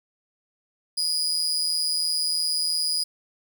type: tone with amplitude modulation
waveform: 35% pulse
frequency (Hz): 4930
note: D#8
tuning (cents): -17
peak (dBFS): -18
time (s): 0.97-3.04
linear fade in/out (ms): 10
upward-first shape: sine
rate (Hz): 163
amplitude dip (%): 70
effects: none